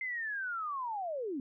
sine linear sweep, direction down, 2093 to 247.7 Hz, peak -34 dBFS, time 0.01-1.4 s, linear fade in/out 2 ms, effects none

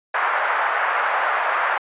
white band-pass noise, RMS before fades -21 dBFS, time 0.14-1.78 s, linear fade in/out 5 ms, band 650 to 1700 Hz, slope 24 dB/octave, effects resampled to 8000 Hz

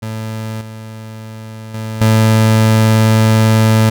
30% pulse tone with level steps, 110.2 Hz, A2, 3 cents sharp, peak -18 / -25 / -18 / -5 dBFS, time 0.02-3.9 s, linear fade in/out 10 ms, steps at 0.61 / 1.74 / 2.01 s, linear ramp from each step 2 ms, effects none

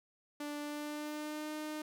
sawtooth tone with pitch glide, 293.7 to 305.6 Hz, D4 to D#4, 0 to -31 cents, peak -35 dBFS, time 0.4-1.82 s, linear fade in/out 5 ms, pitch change +69 cents, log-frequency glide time 0.6-1.53 s, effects none

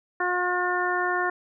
harmonic tone, 358.9 Hz, F4, 47 cents sharp, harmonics 1 / 2 / 3 / 4 / 5, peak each -29 / -29 / -29 / -29 / -29 dBFS, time 0.2-1.3 s, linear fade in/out 5 ms, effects none

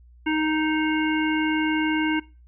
harmonic tone, 311.1 Hz, D#4, in tune, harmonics 1 / 3 / 5 / 7 / 9, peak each -22 / -30 / -30 / -30 / -33 dBFS, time 0.26-2.2 s, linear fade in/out 10 ms, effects noise-tail reverb RT60 0.3 s tail -21 dB re dry + added 60 Hz sine -48 dBFS peak until 2.47 s

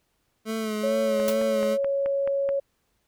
25% pulse tone with vibrato, 217.6 Hz, A3, 19 cents flat, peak -23 dBFS, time 0.45-1.78 s, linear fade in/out 50 ms, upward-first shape sine, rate 2.3 Hz, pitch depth 38 cents each way
sine tone, 554.4 Hz, C#5, in tune, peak -22 dBFS, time 0.83-2.6 s, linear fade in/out 10 ms
click train, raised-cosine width 0.5 ms, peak -21 dBFS, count 7, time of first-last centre 1.2-2.49 s, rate 4.65 Hz
white noise with exponential decay, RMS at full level -27 dBFS, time 1.28-1.4 s, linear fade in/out 1 ms, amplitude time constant 24 ms
effects pink hiss -72 dBFS RMS until 3.07 s

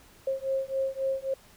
sine beating tone pair, 534 / 537.7 Hz, C5 / C5, +35 / +47 cents, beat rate 3.7 Hz, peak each -30 dBFS, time 0.27-1.34 s, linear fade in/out 5 ms, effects pink hiss -56 dBFS RMS until 1.56 s

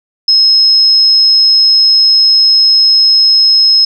sine tone, 5160 Hz, E8, 38 cents flat, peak -4 dBFS, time 0.28-3.85 s, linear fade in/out 5 ms, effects none

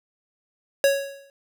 square tone with exponential decay, 554.4 Hz, C#5, in tune, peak -14 dBFS, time 0.84-1.3 s, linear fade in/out 1 ms, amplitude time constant 100 ms, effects none

